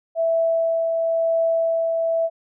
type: tone with tremolo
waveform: sine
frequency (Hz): 659.3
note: E5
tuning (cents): 0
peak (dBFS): -16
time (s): 0.15-2.3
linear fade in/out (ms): 50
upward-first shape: triangle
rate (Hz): 0.98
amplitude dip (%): 30
effects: none

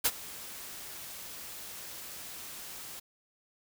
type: noise with ADSR envelope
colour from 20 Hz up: white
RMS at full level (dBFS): -24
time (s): 0.04-3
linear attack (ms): 16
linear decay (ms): 48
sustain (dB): -20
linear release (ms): 10
effects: none

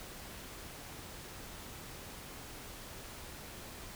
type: silence
effects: pink hiss -48 dBFS RMS until 3.95 s

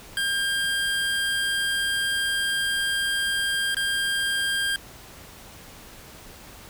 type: tone with dropouts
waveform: 25% pulse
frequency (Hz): 1601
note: G6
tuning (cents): +36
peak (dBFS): -19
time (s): 0.17-4.76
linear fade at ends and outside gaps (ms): 1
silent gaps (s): 3.746-3.768
effects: pink hiss -45 dBFS RMS until 6.69 s

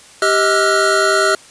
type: tone cluster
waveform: square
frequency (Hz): 392 / 633 / 1353 / 1443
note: G4 / D#5 / E6 / F#6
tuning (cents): 0 / +30 / +45 / -44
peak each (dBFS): -18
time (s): 0.22-1.35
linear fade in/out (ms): 2
effects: white hiss -42 dBFS RMS until 1.5 s + resampled to 22050 Hz

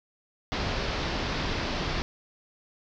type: low-pass noise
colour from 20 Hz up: pink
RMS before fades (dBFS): -30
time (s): 0.52-2.02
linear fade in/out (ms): 0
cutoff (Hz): 5400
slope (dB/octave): 48
effects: none

